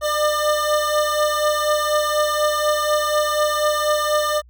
25% pulse beating tone pair, 600 / 604.1 Hz, D5 / D5, +37 / +49 cents, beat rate 4.1 Hz, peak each -15 / -19 dBFS, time 0.01-4.42 s, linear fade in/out 50 ms, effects added 60 Hz sine -45 dBFS peak until 4.49 s

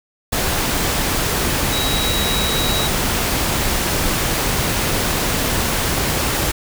sine tone in noise, 3858 Hz, B7, 41 cents flat, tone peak -22 dBFS, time 1.72-2.88 s, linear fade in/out 10 ms, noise pink, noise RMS -19 dBFS, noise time 0.32-6.52 s, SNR -6 dB, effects none

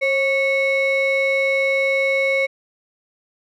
triangle ring-modulated tone, 830.6 Hz, G#5, in tune, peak -11 dBFS, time 0.01-2.47 s, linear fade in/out 20 ms, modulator 1370 Hz, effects none

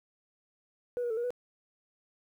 sine tone with pitch steps, 488.4 / 479 / 442.5 / 476 / 492.7 Hz, B4 / A#4 / A4 / A#4 / B4, -19 / +47 / +10 / +36 / -4 cents, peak -28 dBFS, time 0.97-1.305 s, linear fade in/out 0 ms, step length 67 ms, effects tanh soft clip ceiling -27 dBFS + 11-bit

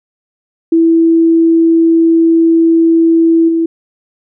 sine tone with level steps, 329.6 Hz, E4, in tune, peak -5 / -9 dBFS, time 0.72-3.66 s, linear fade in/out 5 ms, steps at 3.48 s, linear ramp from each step 10 ms, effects none

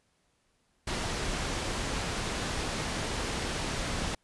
pink low-pass noise, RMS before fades -33 dBFS, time 0.87-4.15 s, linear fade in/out 5 ms, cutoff 7600 Hz, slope 12 dB/octave, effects pink hiss -72 dBFS RMS until 4.23 s + resampled to 24000 Hz

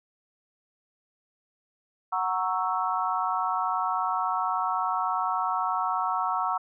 sine chord, F# dominant seventh, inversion none, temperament equal, 740 / 932.3 / 1108.7 / 1318.5 Hz, F#5 / A#5 / C#6 / E6, 0 / 0 / 0 / 0 cents, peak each -30 dBFS, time 2.12-6.58 s, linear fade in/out 10 ms, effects none

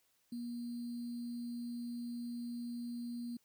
sine tone with sample-and-hold, 238.9 Hz, A#3, 43 cents sharp, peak -39 dBFS, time 0.32-3.37 s, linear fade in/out 5 ms, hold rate 4410 Hz, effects white hiss -75 dBFS RMS until 3.44 s

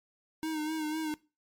square tone with vibrato, 311.1 Hz, D#4, in tune, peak -32 dBFS, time 0.43-1.14 s, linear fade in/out 0 ms, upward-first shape sine, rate 4 Hz, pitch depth 44 cents each way, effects noise-tail reverb RT60 0.3 s tail -21 dB re dry + MP3 96 kbps

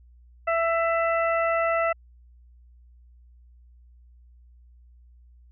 harmonic tone, 665 Hz, E5, 15 cents sharp, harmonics 1 / 2 / 3 / 4, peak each -23 / -26 / -30 / -35 dBFS, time 0.47-1.93 s, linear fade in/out 10 ms, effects added 60 Hz sine -50 dBFS peak until 5.51 s

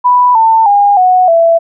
sine tone with pitch steps, 987.8 / 895.4 / 811.7 / 735.8 / 666.9 Hz, B5 / A5 / G#5 / F#5 / E5, 0 / +30 / -40 / -10 / +20 cents, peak -4 dBFS, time 0.04-1.59 s, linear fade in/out 20 ms, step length 310 ms, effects none

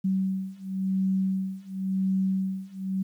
sine beating tone pair, 190 / 190.94 Hz, F#3 / G3, +46 / -45 cents, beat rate 0.94 Hz, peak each -28 / -27 dBFS, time 0.04-3.03 s, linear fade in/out 10 ms, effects 10-bit

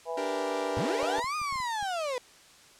harmonic tone, 164.7 Hz, E3, 1 cent flat, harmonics 3 / 4 / 5 / 6, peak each -34 / -36 / -38 / -40 dBFS, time 0.05-1.24 s, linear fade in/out 50 ms
sawtooth chord, G minor, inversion second, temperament equal, 293.7 / 392 / 466.2 Hz, D4 / G4 / Bb4, 0 / 0 / 0 cents, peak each -33 dBFS, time 0.17-1.2 s, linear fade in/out 5 ms
35% pulse linear two-way sweep, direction up then down, 83 to 1245 to 481.6 Hz, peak -28 dBFS, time 0.77-2.18 s, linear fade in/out 0 ms, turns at 1.36 s
clicks, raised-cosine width 5 ms, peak -36 dBFS, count 8, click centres 1.03 / 1.184 / 1.243 / 1.416 / 1.526 / 1.558 / 1.602 / 1.827 s
effects white hiss -55 dBFS RMS until 2.79 s + low-pass 8000 Hz 12 dB/octave

